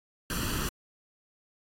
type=noise with comb filter; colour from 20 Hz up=pink; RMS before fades=-32 dBFS; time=0.3-0.69 s; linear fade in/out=2 ms; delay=0.68 ms; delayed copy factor=+0.7; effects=AAC 48 kbps